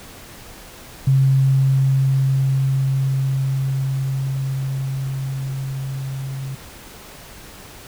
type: tone with level ramp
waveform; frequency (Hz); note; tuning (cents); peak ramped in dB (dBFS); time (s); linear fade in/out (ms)
sine; 134.4; C3; +47; -11 to -25; 1.07-6.55; 5
effects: pink hiss -40 dBFS RMS until 7.87 s